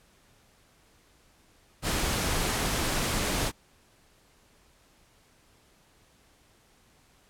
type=noise; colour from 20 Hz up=pink; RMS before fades=-28 dBFS; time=1.82-3.52 s; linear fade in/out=50 ms; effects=pink hiss -62 dBFS RMS until 7.29 s + low-pass 12000 Hz 12 dB/octave